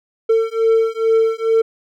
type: beating tone pair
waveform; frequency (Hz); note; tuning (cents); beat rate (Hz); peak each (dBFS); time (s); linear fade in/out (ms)
triangle; 448.7 / 451; A4 / A4; +34 / +43; 2.3; -14 / -14; 0.29-1.62; 10
effects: none